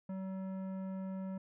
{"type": "tone with tanh clipping", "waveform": "sine", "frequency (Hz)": 190.1, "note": "F#3", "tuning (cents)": 47, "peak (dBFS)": -40, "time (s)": [0.09, 1.38], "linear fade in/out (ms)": 5, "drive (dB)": 13, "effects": []}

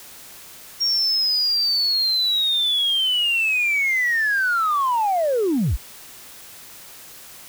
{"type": "linear sweep", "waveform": "sine", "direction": "down", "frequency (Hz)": [5588, 33], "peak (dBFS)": -16, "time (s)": [0.8, 5.77], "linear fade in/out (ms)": 20, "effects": ["tanh soft clip ceiling -14 dBFS", "white hiss -42 dBFS RMS until 7.48 s"]}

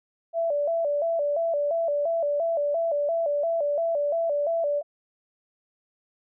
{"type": "tone with vibrato", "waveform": "sine", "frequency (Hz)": 622.3, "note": "D#5", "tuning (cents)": 0, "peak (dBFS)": -22, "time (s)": [0.33, 4.83], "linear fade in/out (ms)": 50, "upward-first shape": "square", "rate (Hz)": 2.9, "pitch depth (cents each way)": 120, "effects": []}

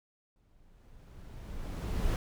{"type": "noise with exponential growth", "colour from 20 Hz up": "brown", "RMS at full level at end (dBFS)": -27, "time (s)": [0.36, 2.16], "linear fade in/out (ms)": 1, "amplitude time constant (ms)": 390, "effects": []}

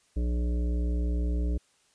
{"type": "harmonic tone", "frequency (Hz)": 59.8, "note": "A#1", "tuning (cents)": 45, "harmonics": [1, 3, 5, 7, 9, 10], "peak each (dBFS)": [-25, -38, -38, -43, -49, -51], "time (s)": [0.16, 1.58], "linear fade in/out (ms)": 10, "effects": ["white hiss -66 dBFS RMS until 1.94 s", "resampled to 22050 Hz"]}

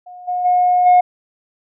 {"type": "tone with level steps", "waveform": "sine", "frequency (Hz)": 721, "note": "F#5", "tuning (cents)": -45, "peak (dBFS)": [-33, -17, -10, -5], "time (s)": [0.06, 1.01], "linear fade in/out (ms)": 10, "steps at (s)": [0.27, 0.44, 0.85], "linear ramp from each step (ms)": 20, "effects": ["tanh soft clip ceiling -5 dBFS"]}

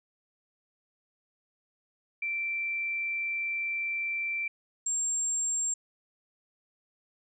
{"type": "tone pair in turn", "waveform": "sine", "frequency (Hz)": [2345, 7445], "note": ["D7", "A#8"], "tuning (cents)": [-3, -3], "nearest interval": "octave + minor sixth", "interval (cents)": 2000, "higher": "second", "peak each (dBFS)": [-29, -27], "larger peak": "second", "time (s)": [[2.22, 4.48], [4.86, 5.74]], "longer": "first", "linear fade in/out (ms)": 5, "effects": []}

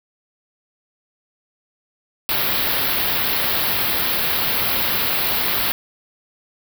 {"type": "band-stop noise", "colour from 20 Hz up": "white", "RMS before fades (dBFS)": -20, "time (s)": [2.29, 5.72], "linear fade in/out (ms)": 0, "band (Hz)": [4700, 12000], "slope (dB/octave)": 48, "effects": []}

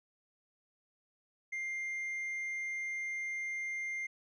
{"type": "tone with tanh clipping", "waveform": "triangle", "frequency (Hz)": 2100, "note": "C7", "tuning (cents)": 6, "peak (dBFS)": -36, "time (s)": [1.52, 4.07], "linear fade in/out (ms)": 10, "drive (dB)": 7, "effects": []}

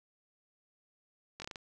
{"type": "slowing click train", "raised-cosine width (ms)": 0.2, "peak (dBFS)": -25, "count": 6, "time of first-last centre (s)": [1.4, 1.558], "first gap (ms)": 20, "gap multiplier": 1.23, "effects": []}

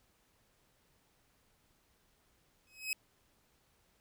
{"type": "tone with exponential growth", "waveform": "sawtooth", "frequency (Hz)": 2548, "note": "D#7", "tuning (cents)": 41, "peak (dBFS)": -27, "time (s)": [2.67, 2.93], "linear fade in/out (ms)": 1, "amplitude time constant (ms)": 56, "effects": ["pink hiss -72 dBFS RMS until 4 s"]}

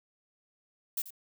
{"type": "noise with echo", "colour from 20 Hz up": "violet", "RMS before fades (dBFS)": -32, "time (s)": [0.97, 1.02], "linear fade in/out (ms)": 5, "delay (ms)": 86, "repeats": 1, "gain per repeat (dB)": -14, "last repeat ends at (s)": 1.106, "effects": []}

